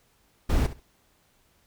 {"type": "noise with echo", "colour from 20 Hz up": "brown", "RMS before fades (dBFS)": -22, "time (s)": [0.49, 0.67], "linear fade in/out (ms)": 10, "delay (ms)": 67, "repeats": 2, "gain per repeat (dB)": -14, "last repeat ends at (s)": 0.804, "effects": ["pink hiss -65 dBFS RMS until 1.66 s"]}